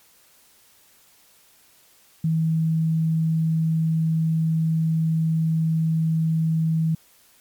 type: tone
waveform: sine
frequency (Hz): 161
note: E3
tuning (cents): -41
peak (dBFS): -18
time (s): 2.24-6.95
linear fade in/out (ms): 5
effects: white hiss -56 dBFS RMS until 7.4 s + MP3 96 kbps